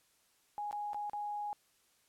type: tone with dropouts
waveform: sine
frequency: 829 Hz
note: G#5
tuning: 3 cents flat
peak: -36 dBFS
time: 0.58-1.53 s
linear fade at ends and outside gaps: 0 ms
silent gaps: 0.711-0.728 / 0.933-0.945 / 1.097-1.133 s
effects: white hiss -71 dBFS RMS until 2.08 s + low-pass 12000 Hz 12 dB/octave